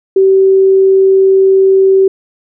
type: tone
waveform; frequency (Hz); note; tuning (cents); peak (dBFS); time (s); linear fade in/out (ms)
sine; 384.5; G4; -33; -4; 0.16-2.08; 5
effects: none